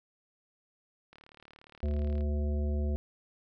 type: click train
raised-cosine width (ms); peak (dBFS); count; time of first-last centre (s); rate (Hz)
0.3; -37; 41; 1.13-2.208; 37.1
type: harmonic tone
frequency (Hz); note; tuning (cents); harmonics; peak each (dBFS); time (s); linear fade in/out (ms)
73.42; D2; 0; 1 / 3 / 5 / 7 / 9; -28 / -38 / -42 / -45 / -47; 1.83-2.96; 0
effects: none